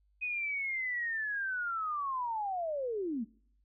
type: linear sweep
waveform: sine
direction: down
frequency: 2512 to 207 Hz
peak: -32 dBFS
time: 0.21-3.25 s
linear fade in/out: 20 ms
effects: noise-tail reverb RT60 0.6 s tail -24 dB re dry + added 50 Hz sine -67 dBFS peak until 3.64 s